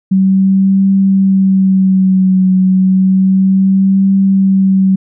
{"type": "tone with vibrato", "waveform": "sine", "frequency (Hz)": 190.4, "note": "F#3", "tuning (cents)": 50, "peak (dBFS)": -6, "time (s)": [0.11, 4.96], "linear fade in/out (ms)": 10, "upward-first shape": "triangle", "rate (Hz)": 0.31, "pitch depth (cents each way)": 37, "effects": []}